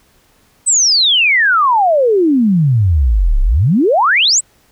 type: exponential two-way sweep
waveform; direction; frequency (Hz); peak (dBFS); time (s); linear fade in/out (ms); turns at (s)
sine; down then up; 8372 to 31.37 to 8372; -8; 0.66-4.41; 20; 3.41
effects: pink hiss -53 dBFS RMS until 4.71 s